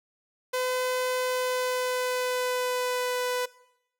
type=tone with pitch glide; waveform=sawtooth; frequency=507 to 497.7 Hz; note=B4 to B4; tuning=+45 to +13 cents; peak=-22 dBFS; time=0.53-3.46 s; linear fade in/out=10 ms; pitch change=-32 cents; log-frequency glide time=1.19-3.19 s; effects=noise-tail reverb RT60 0.8 s tail -20 dB re dry